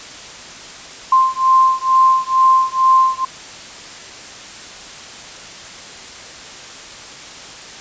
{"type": "beating tone pair", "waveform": "sine", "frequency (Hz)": [1046.5, 1048.7], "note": ["C6", "C6"], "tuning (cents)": [0, 4], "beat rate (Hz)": 2.2, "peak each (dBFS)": -13, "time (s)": [1.12, 3.25], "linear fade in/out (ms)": 5, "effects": ["white hiss -34 dBFS RMS until 7.8 s", "resampled to 16000 Hz"]}